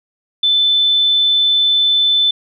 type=tone; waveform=sine; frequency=3520 Hz; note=A7; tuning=in tune; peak=-10 dBFS; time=0.43-2.31 s; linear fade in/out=5 ms; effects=none